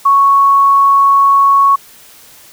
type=tone; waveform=sine; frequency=1108.7 Hz; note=C#6; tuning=in tune; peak=-5 dBFS; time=0.05-1.76 s; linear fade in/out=10 ms; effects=white hiss -40 dBFS RMS until 2.52 s